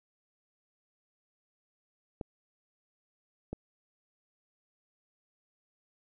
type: clicks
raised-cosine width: 2 ms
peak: -23 dBFS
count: 2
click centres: 2.212 / 3.53 s
effects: none